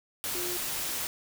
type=tone in noise; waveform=sine; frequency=355.1 Hz; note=F4; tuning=29 cents sharp; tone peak=-36 dBFS; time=0.35-0.57 s; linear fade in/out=0 ms; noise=white; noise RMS=-33 dBFS; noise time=0.24-1.07 s; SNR=-6 dB; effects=none